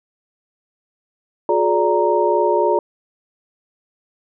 sine tone cluster, 360.2 / 423.9 / 582 / 932 Hz, F#4 / G#4 / D5 / A#5, -46 / +35 / -16 / -1 cents, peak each -19 dBFS, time 1.49-2.79 s, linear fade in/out 2 ms, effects none

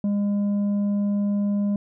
sine tone with tanh clipping, 203.3 Hz, G#3, 37 cents flat, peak -21 dBFS, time 0.04-1.76 s, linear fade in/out 2 ms, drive 5 dB, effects none

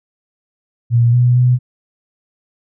sine tone with pitch steps, 118.4 / 122.9 / 124.7 Hz, A#2 / B2 / B2, +27 / -8 / +17 cents, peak -8 dBFS, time 0.9-1.59 s, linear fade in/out 50 ms, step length 230 ms, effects none

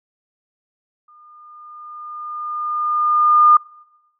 sine tone with exponential growth, 1213 Hz, D#6, 44 cents flat, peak -6 dBFS, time 1.08-3.57 s, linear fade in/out 5 ms, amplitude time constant 540 ms, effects noise-tail reverb RT60 1.0 s tail -26 dB re dry

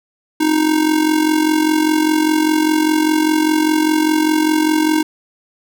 square tone with amplitude modulation, 311.1 Hz, D#4, in tune, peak -10 dBFS, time 0.4-5.03 s, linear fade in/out 10 ms, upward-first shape sine, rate 45 Hz, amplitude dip 65%, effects none

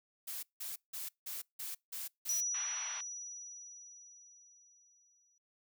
blue noise bursts, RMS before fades -42 dBFS, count 7, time 0.27-2.41 s, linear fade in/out 10 ms, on 160 ms, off 170 ms
sine tone with exponential decay, 5860 Hz, F#8, 18 cents flat, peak -31 dBFS, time 2.29-5.38 s, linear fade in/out 2 ms, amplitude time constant 670 ms
white band-pass noise, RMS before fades -47 dBFS, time 2.54-3.01 s, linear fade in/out 5 ms, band 840 to 3400 Hz, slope 24 dB/octave
effects noise-tail reverb RT60 0.2 s tail -26 dB re dry

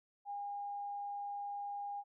sine tone, 811 Hz, G#5, 41 cents flat, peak -39 dBFS, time 0.25-2.04 s, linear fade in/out 50 ms, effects none

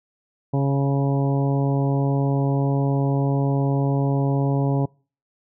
harmonic tone with a mistuned harmonic, 138.59 Hz, C#3, in tune, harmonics 1 / 2 / 3 / 4 / 5 / 6 / 7, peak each -19 / -25 / -29 / -31 / -33 / -35 / -36 dBFS, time 0.53-4.86 s, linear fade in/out 10 ms, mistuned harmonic 6, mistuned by +15 cents, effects noise-tail reverb RT60 0.4 s tail -26 dB re dry

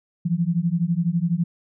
sine beating tone pair, 164.81 / 176.81 Hz, E3 / F3, 0 / +22 cents, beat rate 12 Hz, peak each -22 dBFS, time 0.25-1.44 s, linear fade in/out 10 ms, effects none

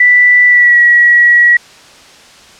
sine tone with pitch glide, 1973 to 1921.3 Hz, B6 to B6, -2 to -48 cents, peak -3 dBFS, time 0-1.57 s, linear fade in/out 5 ms, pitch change -46 cents, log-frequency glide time 0.47-0.79 s, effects white hiss -38 dBFS RMS until 2.59 s + low-pass 6000 Hz 12 dB/octave

